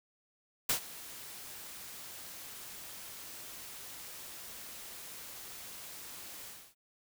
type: noise with ADSR envelope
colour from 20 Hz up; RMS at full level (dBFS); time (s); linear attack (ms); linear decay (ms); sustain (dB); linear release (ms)
white; -28; 0.69-6.75; 6; 99; -19; 280
effects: none